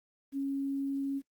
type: tone with quantisation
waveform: sine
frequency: 275.4 Hz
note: C#4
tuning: 11 cents flat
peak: -30 dBFS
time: 0.32-1.22 s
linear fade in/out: 50 ms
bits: 10
effects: noise-tail reverb RT60 0.1 s tail -21 dB re dry + Opus 24 kbps